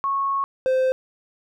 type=tone pair in turn; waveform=sine / triangle; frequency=1100 / 519.1 Hz; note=C#6 / C5; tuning=-14 / -14 cents; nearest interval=octave + minor second; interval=1300 cents; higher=first; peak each=-20 / -15 dBFS; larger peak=second; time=0.04-0.44 / 0.66-0.92 s; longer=first; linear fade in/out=0 ms; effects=none